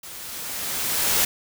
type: noise with level ramp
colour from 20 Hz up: white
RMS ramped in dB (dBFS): -39 to -19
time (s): 0.03-1.25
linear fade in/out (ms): 5
effects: none